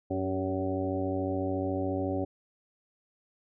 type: harmonic tone with a mistuned harmonic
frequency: 94 Hz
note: F#2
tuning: 28 cents sharp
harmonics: 1 / 2 / 3 / 4 / 5 / 6 / 7 / 8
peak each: -35 / -42 / -32 / -35 / -45 / -35 / -47 / -39 dBFS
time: 0.1-2.25 s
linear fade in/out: 10 ms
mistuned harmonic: 4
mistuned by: +39 cents
effects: none